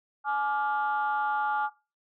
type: chord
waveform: sine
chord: D diminished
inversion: second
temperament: just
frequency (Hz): 845.8 / 1174.7 / 1409.6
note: Ab5 / D6 / F6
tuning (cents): +31 / 0 / +16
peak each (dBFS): -27 / -32 / -31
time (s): 0.24-1.7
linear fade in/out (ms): 50
effects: noise-tail reverb RT60 0.3 s tail -20 dB re dry + tanh soft clip ceiling -18 dBFS